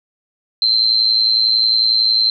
sine tone with amplitude modulation, 4115 Hz, C8, 30 cents flat, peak -8 dBFS, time 0.62-2.3 s, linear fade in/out 2 ms, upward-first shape sine, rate 111 Hz, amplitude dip 75%, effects none

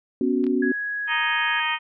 sine chord, B suspended second, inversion none, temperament equal, 246.9 / 277.2 / 370 Hz, B3 / C#4 / F#4, 0 / 0 / 0 cents, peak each -23 / -23 / -24 dBFS, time 0.21-0.72 s, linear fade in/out 2 ms
clicks, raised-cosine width 0.3 ms, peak -27 dBFS, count 2, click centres 0.441 / 0.467 s
sine tone, 1666 Hz, G#6, 5 cents sharp, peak -25 dBFS, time 0.62-1.6 s, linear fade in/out 5 ms
harmonic tone, 311.1 Hz, D#4, in tune, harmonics 3 / 4 / 5 / 6 / 7 / 8 / 9 / 10, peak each -28 / -30 / -38 / -27 / -32 / -28 / -39 / -30 dBFS, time 1.07-1.79 s, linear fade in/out 50 ms
effects none

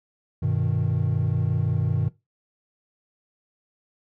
triangle chord, G augmented, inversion none, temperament equal, 98 / 123.47 / 155.56 Hz, G2 / B2 / D#3, 0 / 0 / 0 cents, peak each -23 dBFS, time 0.42-2.09 s, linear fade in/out 10 ms, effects noise-tail reverb RT60 0.2 s tail -17 dB re dry + tanh soft clip ceiling -11 dBFS

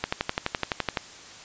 click train, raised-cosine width 0.3 ms, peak -8 dBFS, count 12, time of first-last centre 0.04-0.972 s, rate 11.8 Hz, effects white hiss -45 dBFS RMS until 1.44 s + resampled to 16000 Hz

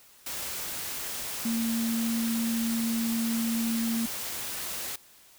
sine tone in noise, 228.9 Hz, A#3, 31 cents flat, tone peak -26 dBFS, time 1.45-4.06 s, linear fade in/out 5 ms, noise white, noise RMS -35 dBFS, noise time 0.26-4.96 s, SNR +6 dB, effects white hiss -56 dBFS RMS until 5.38 s

